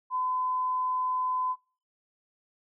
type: tone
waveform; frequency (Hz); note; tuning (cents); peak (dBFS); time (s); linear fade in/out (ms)
sine; 1015; B5; +47; -26; 0.1-1.56; 50
effects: noise-tail reverb RT60 0.4 s tail -24 dB re dry